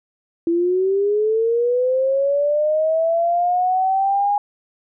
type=linear sweep; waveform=sine; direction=up; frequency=332.3 to 824 Hz; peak=-15 dBFS; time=0.47-4.38 s; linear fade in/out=2 ms; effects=none